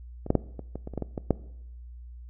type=clicks; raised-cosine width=2 ms; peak=-22 / -8 / -7 / -23 / -21 / -23 / -26 / -16 / -17 / -17 / -7 dBFS; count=11; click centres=0.264 / 0.304 / 0.353 / 0.593 / 0.756 / 0.874 / 0.937 / 0.977 / 1.023 / 1.178 / 1.307 s; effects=noise-tail reverb RT60 0.8 s tail -20 dB re dry + added 60 Hz sine -41 dBFS peak until 2.29 s